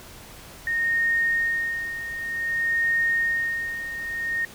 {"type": "tone with tremolo", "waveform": "sine", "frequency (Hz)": 1848, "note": "A#6", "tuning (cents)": -16, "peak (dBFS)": -19, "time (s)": [0.67, 4.45], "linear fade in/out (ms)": 2, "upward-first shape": "sine", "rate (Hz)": 0.54, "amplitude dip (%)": 70, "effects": ["pink hiss -44 dBFS RMS until 4.54 s"]}